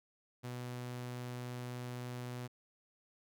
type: tone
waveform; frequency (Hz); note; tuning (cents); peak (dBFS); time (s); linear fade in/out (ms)
sawtooth; 123.47; B2; 0; -37; 0.43-2.48; 20
effects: none